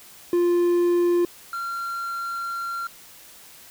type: tone pair in turn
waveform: triangle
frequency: 349.2 / 1376 Hz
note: F4 / F6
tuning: 0 / -26 cents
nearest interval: 2 octaves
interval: 2374 cents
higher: second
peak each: -15 / -25 dBFS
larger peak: first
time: 0.33-1.25 / 1.53-2.87 s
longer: second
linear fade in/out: 2 ms
effects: white hiss -47 dBFS RMS until 3.7 s